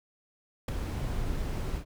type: noise with ADSR envelope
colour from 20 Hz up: brown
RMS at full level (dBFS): -22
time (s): 0.68-1.85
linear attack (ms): 6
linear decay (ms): 7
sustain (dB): -10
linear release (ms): 85
effects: none